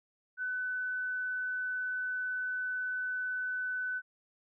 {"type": "tone", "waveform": "sine", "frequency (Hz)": 1503, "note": "F#6", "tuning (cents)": 27, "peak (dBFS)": -32, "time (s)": [0.37, 4.02], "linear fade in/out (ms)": 50, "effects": []}